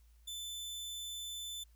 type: tone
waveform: sawtooth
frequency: 3520 Hz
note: A7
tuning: in tune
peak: -38 dBFS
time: 0.27-1.64 s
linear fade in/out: 10 ms
effects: added 57 Hz sine -60 dBFS peak until 1.75 s + white hiss -75 dBFS RMS until 1.75 s